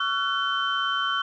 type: tone cluster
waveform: sine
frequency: 1126 / 1356 / 1494 / 3084 Hz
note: C#6 / E6 / F#6 / G7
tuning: +27 / +49 / +16 / -29 cents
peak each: -28 dBFS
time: 0-1.22 s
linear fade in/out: 5 ms
effects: tanh soft clip ceiling -14 dBFS